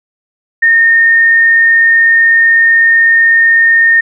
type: tone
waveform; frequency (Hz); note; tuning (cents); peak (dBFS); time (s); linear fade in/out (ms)
sine; 1832; A#6; -31; -4; 0.62-4.01; 10
effects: none